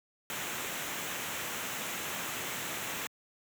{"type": "noise with comb filter", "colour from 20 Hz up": "pink", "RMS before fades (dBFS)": -37, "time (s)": [0.3, 3.07], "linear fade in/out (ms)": 0, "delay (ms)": 0.21, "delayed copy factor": -0.5, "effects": ["high-pass 150 Hz 12 dB/octave"]}